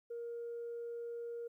sine tone, 470 Hz, A#4, 14 cents sharp, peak -39 dBFS, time 0.1-1.48 s, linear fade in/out 10 ms, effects tanh soft clip ceiling -37 dBFS + 13-bit

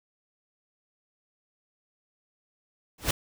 pink noise with exponential growth, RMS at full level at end -19 dBFS, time 2.98-3.11 s, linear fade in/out 5 ms, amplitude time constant 28 ms, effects none

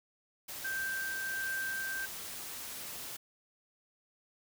white noise, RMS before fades -43 dBFS, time 0.48-3.17 s, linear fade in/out 10 ms
sine tone with tremolo, 1568 Hz, G6, in tune, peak -33 dBFS, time 0.64-2.06 s, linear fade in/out 10 ms, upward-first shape triangle, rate 1.4 Hz, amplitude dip 25%
effects none

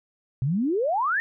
sine exponential sweep, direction up, 121.2 to 1868 Hz, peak -21 dBFS, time 0.42-1.2 s, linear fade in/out 0 ms, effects none

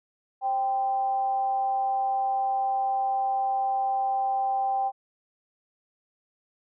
sine tone with frequency modulation, 784 Hz, G5, in tune, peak -23 dBFS, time 0.41-4.92 s, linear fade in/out 50 ms, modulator 248 Hz, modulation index 0.25, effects none

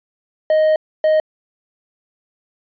triangle tone bursts at uneven times, 623 Hz, D#5, 2 cents sharp, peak -9 dBFS, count 2, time 0.5-0.76 / 1.04-1.2 s, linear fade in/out 2 ms, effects resampled to 11025 Hz

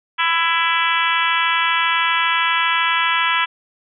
harmonic tone, 332.6 Hz, E4, 16 cents sharp, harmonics 3 / 4 / 5 / 6 / 7 / 8 / 9 / 10, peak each -21 / -22 / -23 / -24 / -24 / -25 / -26 / -26 dBFS, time 0.18-3.46 s, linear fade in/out 20 ms, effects none

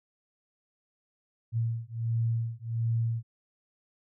sine beating tone pair, 114.3 / 115.7 Hz, A#2 / A#2, -34 / -13 cents, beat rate 1.4 Hz, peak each -30 dBFS, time 1.52-3.23 s, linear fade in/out 50 ms, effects none

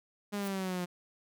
sawtooth exponential sweep, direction down, 206.5 to 175.9 Hz, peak -29 dBFS, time 0.32-0.86 s, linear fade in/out 20 ms
blue noise with exponential growth, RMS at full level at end -41 dBFS, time 0.34-0.48 s, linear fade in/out 5 ms, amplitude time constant 29 ms
effects none

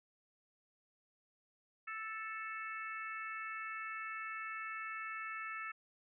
harmonic tone, 440 Hz, A4, in tune, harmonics 3 / 4 / 5 / 6, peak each -44 / -46 / -48 / -50 dBFS, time 1.87-5.72 s, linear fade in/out 10 ms, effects none

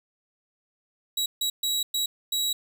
sawtooth tone bursts at uneven times, 3876 Hz, B7, 33 cents flat, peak -21 dBFS, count 5, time 1.17-1.26 / 1.41-1.5 / 1.63-1.83 / 1.94-2.06 / 2.32-2.53 s, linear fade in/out 5 ms, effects none

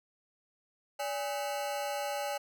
40% pulse ring-modulated tone, 698.5 Hz, F5, in tune, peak -29 dBFS, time 0.99-2.38 s, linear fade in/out 10 ms, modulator 123 Hz, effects none

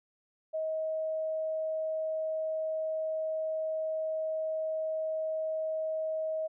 sine tone, 633 Hz, D#5, 30 cents sharp, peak -30 dBFS, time 0.53-6.48 s, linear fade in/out 20 ms, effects none

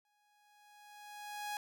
sawtooth tone with exponential growth, 830.6 Hz, G#5, in tune, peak -33 dBFS, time 0.05-1.57 s, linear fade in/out 1 ms, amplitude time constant 330 ms, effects none

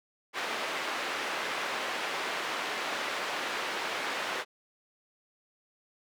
white band-pass noise, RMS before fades -34 dBFS, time 0.33-4.45 s, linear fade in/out 50 ms, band 360 to 2300 Hz, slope 12 dB/octave, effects none

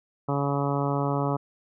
harmonic tone, 141.1 Hz, C#3, 31 cents sharp, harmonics 1 / 2 / 3 / 4 / 5 / 6 / 7 / 8 / 9, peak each -27 / -30 / -32 / -33 / -34 / -35 / -35 / -36 / -37 dBFS, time 0.28-1.37 s, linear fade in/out 10 ms, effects none

